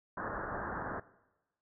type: low-pass noise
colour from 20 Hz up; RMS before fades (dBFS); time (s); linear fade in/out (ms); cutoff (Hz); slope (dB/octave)
white; -39; 0.17-1; 5; 1700; 96
effects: noise-tail reverb RT60 1.0 s tail -19 dB re dry